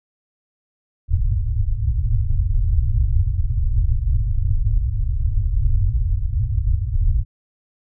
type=low-pass noise; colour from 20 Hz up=pink; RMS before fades=-18 dBFS; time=1.08-7.25 s; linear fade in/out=50 ms; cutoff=120 Hz; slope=96 dB/octave; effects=none